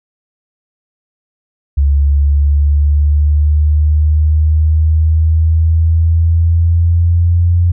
sine exponential sweep, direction up, 70.2 to 87.31 Hz, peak -7 dBFS, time 1.77-7.72 s, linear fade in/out 10 ms, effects none

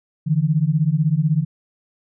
sine beating tone pair, 146.83 / 162.83 Hz, D3 / E3, 0 / -21 cents, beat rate 16 Hz, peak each -18 dBFS, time 0.26-1.45 s, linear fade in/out 20 ms, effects none

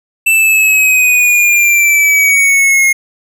square exponential sweep, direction down, 2665 to 2144 Hz, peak -7 dBFS, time 0.26-2.93 s, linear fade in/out 10 ms, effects none

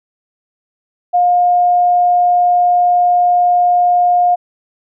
sine tone, 711 Hz, F5, 31 cents sharp, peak -8 dBFS, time 1.13-4.36 s, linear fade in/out 20 ms, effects none

